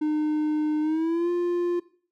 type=tone with pitch glide; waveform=triangle; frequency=304.6 to 349.9 Hz; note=D#4 to F4; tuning=-37 to +3 cents; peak=-20 dBFS; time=0.01-1.8 s; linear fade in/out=10 ms; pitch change=+240 cents; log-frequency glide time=0.81-1.3 s; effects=noise-tail reverb RT60 0.5 s tail -19 dB re dry